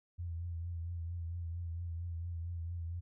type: tone with vibrato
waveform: sine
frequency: 85 Hz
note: F2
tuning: 46 cents flat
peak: -37 dBFS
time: 0.18-3.01 s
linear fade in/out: 20 ms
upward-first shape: triangle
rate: 4.4 Hz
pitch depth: 55 cents each way
effects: none